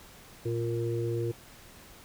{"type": "harmonic tone", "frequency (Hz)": 116.54, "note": "A#2", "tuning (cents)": 0, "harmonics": [1, 3, 4], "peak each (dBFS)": [-31, -32, -35], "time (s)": [0.45, 1.32], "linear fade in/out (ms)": 10, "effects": ["pink hiss -52 dBFS RMS until 2.04 s"]}